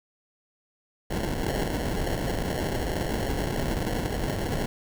pink noise with sample-and-hold, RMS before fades -28 dBFS, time 1.1-4.66 s, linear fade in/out 5 ms, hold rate 1225 Hz, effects none

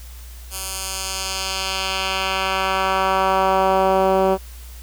10% pulse tone with band-pass filter sweep, 190.6 Hz, G3, 48 cents flat, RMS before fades -20 dBFS, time 0.5-4.38 s, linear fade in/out 50 ms, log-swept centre 11000 to 440 Hz, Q 0.98, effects added 60 Hz sine -35 dBFS peak until 4.82 s + white hiss -45 dBFS RMS until 4.82 s

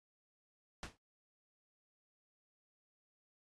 pink noise with exponential decay, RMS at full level -41 dBFS, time 0.83-0.97 s, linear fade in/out 0 ms, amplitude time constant 30 ms, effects low-pass 7000 Hz 12 dB/octave + AAC 32 kbps

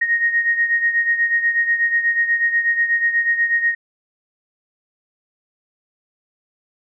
sine beating tone pair, 1864.7 / 1872.9 Hz, A#6 / A#6, 0 / +8 cents, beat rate 8.2 Hz, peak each -16 / -22 dBFS, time 0.01-3.75 s, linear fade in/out 10 ms, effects none

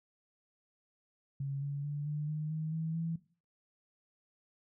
sine tone with pitch steps, 138.59 / 142.08 / 145.65 / 149.31 / 153.07 / 156.92 / 160.86 / 164.91 Hz, C#3 / C#3 / D3 / D3 / D#3 / D#3 / E3 / E3, 0 / +43 / -14 / +29 / -28 / +15 / -42 / +1 cents, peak -33 dBFS, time 1.4-3.16 s, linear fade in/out 5 ms, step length 220 ms, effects noise-tail reverb RT60 0.4 s tail -17 dB re dry

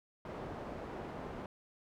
white low-pass noise, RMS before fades -44 dBFS, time 0.25-1.46 s, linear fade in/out 2 ms, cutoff 710 Hz, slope 12 dB/octave, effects none

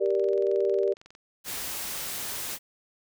sine chord, G minor, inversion none, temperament just, 392 / 470.4 / 588 Hz, G4 / Bb4 / D5, 0 / +16 / +2 cents, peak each -24 / -28 / -28 dBFS, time 0-0.94 s, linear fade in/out 20 ms
click train, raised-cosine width 0.2 ms, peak -32 dBFS, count 25, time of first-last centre 0.06-1.151 s, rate 22 Hz
white noise, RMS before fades -34 dBFS, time 1.44-2.59 s, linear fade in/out 50 ms
effects none

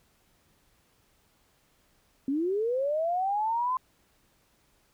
sine linear sweep, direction up, 260.7 to 1040 Hz, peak -25 dBFS, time 2.28-3.77 s, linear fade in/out 2 ms, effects pink hiss -67 dBFS RMS until 4.93 s

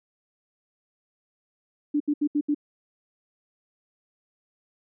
sine tone bursts, 293.7 Hz, D4, in tune, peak -20 dBFS, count 5, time 1.94-2.547 s, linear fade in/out 10 ms, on 63 ms, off 73 ms, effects none

